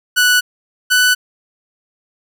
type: tone pair in turn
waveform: sawtooth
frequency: 1480 / 1492 Hz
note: F#6 / F#6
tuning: 0 / +14 cents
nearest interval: unison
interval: 14 cents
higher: second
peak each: -6 dBFS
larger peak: neither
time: 0.16-0.41 / 0.9-1.15 s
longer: neither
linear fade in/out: 20 ms
effects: none